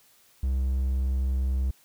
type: tone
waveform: triangle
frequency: 65.41 Hz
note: C2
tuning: in tune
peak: -21 dBFS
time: 0.43-1.71 s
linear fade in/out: 5 ms
effects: white hiss -60 dBFS RMS until 1.84 s